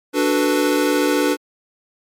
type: chord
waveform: square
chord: B minor seventh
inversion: first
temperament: equal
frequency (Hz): 293.7 / 370 / 440 / 493.9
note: D4 / F#4 / A4 / B4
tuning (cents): 0 / 0 / 0 / 0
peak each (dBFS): -19 / -23 / -24 / -22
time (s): 0.13-1.37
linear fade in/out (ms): 50
effects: MP3 64 kbps